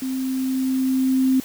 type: tone with level ramp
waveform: sine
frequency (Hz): 261.6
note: C4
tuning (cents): 0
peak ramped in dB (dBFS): -23 to -14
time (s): 0.02-1.4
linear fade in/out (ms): 2
effects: white hiss -39 dBFS RMS until 1.44 s

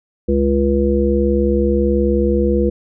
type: harmonic tone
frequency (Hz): 69.3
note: C#2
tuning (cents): 0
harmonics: 1 / 3 / 5 / 7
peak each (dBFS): -18 / -18 / -18 / -18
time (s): 0.28-2.7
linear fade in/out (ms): 10
effects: none

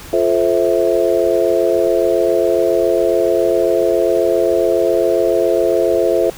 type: chord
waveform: sine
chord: F major seventh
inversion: none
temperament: just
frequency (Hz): 349.2 / 436.5 / 523.8 / 654.8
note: F4 / A4 / C5 / E5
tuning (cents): 0 / -14 / +2 / -12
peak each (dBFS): -17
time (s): 0.13-6.3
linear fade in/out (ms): 2
effects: pink hiss -35 dBFS RMS until 6.37 s

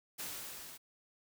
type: noise with level ramp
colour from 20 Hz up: white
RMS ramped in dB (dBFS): -41 to -51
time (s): 0.18-0.78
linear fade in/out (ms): 20
effects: none

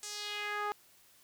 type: tone with band-pass filter sweep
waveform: sawtooth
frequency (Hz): 415.3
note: G#4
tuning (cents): 0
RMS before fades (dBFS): -38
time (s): 0.03-0.72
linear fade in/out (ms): 0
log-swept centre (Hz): 7300 to 1000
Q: 2
effects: white hiss -63 dBFS RMS until 1.23 s

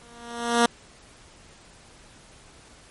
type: tone with exponential growth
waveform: 10% pulse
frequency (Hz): 235.9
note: A#3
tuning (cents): +21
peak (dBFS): -6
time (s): 0.01-0.66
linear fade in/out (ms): 5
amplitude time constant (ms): 140
effects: pink hiss -51 dBFS RMS until 2.9 s + MP3 48 kbps

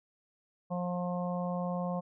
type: harmonic tone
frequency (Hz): 178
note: F3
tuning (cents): +33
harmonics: 1 / 3 / 4 / 5 / 6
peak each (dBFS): -33 / -37 / -40 / -45 / -43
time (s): 0.7-2.01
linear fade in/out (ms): 20
effects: none

